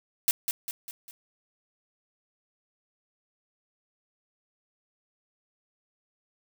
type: noise with echo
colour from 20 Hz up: blue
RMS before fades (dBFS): -22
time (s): 0.28-0.31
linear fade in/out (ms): 0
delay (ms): 200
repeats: 4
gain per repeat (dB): -6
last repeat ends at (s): 1.11
effects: none